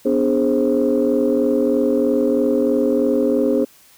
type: tone cluster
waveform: sine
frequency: 249.8 / 292.9 / 416.9 / 528 Hz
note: B3 / D4 / G#4 / C5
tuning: +20 / -5 / +7 / +16 cents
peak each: -19 dBFS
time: 0.05-3.65 s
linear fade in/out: 10 ms
effects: tanh soft clip ceiling -7 dBFS + white hiss -50 dBFS RMS until 3.97 s